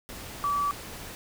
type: tone in noise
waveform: sine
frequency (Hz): 1151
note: D6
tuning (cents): -35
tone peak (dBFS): -24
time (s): 0.44-0.71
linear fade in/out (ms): 0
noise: pink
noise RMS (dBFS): -41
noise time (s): 0.09-1.15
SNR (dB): +14
effects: none